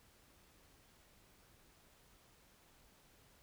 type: silence
effects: pink hiss -67 dBFS RMS until 3.42 s